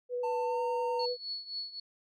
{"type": "tone with vibrato", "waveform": "sine", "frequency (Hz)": 491.4, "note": "B4", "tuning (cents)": -9, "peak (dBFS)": -31, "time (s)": [0.09, 1.17], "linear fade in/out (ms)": 50, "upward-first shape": "square", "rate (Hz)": 10, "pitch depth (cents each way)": 8}
{"type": "tone with pitch glide", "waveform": "triangle", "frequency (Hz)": [894, 917], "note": ["A5", "A#5"], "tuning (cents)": [27, -29], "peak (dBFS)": -31, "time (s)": [0.23, 1.06], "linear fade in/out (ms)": 10, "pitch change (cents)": 44, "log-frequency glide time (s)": [0.43, 0.61]}
{"type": "tone with tremolo", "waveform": "sine", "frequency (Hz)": 4400, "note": "C#8", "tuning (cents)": -14, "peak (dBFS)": -33, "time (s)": [0.99, 1.8], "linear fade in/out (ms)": 5, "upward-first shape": "triangle", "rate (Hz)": 3.8, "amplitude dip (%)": 85}
{"effects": []}